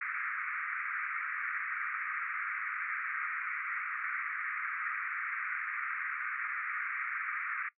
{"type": "band-pass noise", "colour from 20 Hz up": "pink", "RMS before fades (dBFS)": -37, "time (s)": [0.01, 7.69], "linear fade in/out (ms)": 5, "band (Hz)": [1200, 2300], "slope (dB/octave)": 96, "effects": ["noise-tail reverb RT60 0.1 s tail -18 dB re dry"]}